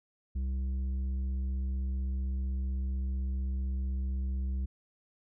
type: tone with tanh clipping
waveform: sine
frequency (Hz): 65.41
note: C2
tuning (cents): 0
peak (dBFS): -31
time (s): 0.35-4.66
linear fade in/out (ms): 10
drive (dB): 7
effects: none